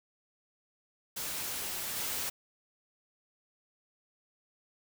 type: noise with level steps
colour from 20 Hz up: white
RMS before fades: -37 / -35 dBFS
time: 1.16-2.3 s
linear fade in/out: 10 ms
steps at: 1.96 s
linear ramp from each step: 2 ms
effects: none